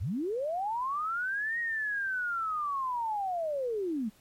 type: linear two-way sweep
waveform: sine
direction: up then down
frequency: 65.41 to 1890 to 200 Hz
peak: -29 dBFS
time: 0-4.1 s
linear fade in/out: 20 ms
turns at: 1.59 s
effects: pink hiss -62 dBFS RMS until 4.2 s + MP3 64 kbps